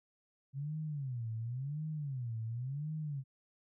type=tone with vibrato; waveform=sine; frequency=132.1 Hz; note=C3; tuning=17 cents sharp; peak=-36 dBFS; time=0.53-3.24 s; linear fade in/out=50 ms; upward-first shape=sine; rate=0.93 Hz; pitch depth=290 cents each way; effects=none